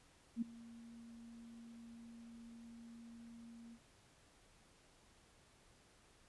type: tone with ADSR envelope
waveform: sine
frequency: 232.1 Hz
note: A#3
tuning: 7 cents flat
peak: -33 dBFS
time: 0.36-3.79 s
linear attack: 58 ms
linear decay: 10 ms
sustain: -20 dB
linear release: 63 ms
effects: pink hiss -68 dBFS RMS until 6.28 s + resampled to 24000 Hz